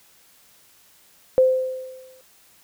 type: tone with exponential decay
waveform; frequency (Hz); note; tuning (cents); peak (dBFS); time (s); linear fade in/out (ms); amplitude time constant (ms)
sine; 517; C5; -21; -10; 1.38-2.21; 0; 180
effects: white hiss -55 dBFS RMS until 2.63 s